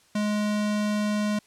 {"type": "tone", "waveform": "square", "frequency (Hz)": 209.5, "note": "G#3", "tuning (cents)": 15, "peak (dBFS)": -24, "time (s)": [0.15, 1.39], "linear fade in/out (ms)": 5, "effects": ["white hiss -60 dBFS RMS until 1.46 s", "low-pass 9000 Hz 12 dB/octave"]}